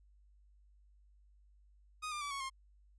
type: tone with pitch steps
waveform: sawtooth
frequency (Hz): 1244.5 / 1197.3 / 1151.8 / 1108.1 / 1066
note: D#6 / D6 / D6 / C#6 / C6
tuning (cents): 0 / +33 / -34 / -1 / +32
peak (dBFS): -35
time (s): 2.02-2.5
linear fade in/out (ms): 20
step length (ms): 96
effects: added 50 Hz sine -62 dBFS peak until 2.98 s + resampled to 24000 Hz